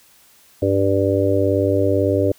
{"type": "harmonic tone", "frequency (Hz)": 98, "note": "G2", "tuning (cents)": 0, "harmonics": [1, 3, 4, 5, 6], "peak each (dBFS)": [-21, -21, -21, -21, -21], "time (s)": [0.62, 2.32], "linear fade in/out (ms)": 5, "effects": ["white hiss -52 dBFS RMS until 2.38 s"]}